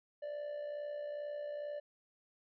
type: tone with amplitude modulation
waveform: triangle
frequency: 587.3 Hz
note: D5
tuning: in tune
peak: -35 dBFS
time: 0.22-1.8 s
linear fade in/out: 10 ms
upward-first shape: sine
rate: 62.3 Hz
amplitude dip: 50%
effects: resampled to 11025 Hz